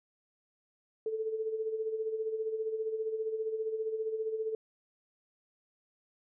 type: tone with tremolo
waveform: sine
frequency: 440 Hz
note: A4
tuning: in tune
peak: -29 dBFS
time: 1.06-4.55 s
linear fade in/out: 2 ms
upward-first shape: sine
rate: 15 Hz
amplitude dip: 60%
effects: none